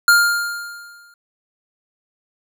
square tone with exponential decay, 1405 Hz, F6, 10 cents sharp, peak -8 dBFS, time 0.08-1.14 s, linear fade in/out 2 ms, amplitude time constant 230 ms, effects none

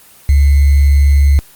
sine tone with sample-and-hold, 70.4 Hz, C#2, 27 cents sharp, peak -5 dBFS, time 0.29-1.39 s, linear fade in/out 0 ms, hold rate 2100 Hz, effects white hiss -42 dBFS RMS until 1.55 s + Opus 24 kbps

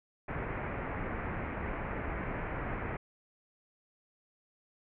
pink low-pass noise, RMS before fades -37 dBFS, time 0.28-2.97 s, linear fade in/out 5 ms, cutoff 2300 Hz, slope 48 dB/octave, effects none

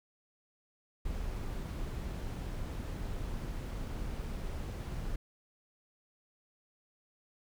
brown noise, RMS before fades -38 dBFS, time 1.05-5.16 s, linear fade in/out 5 ms, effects none

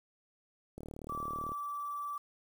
click train, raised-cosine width 2 ms, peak -31 dBFS, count 29, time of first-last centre 0.78-1.519 s, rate 37.9 Hz
sine tone, 1161 Hz, D6, 20 cents flat, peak -36 dBFS, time 1.09-2.18 s, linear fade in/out 5 ms
effects 9-bit

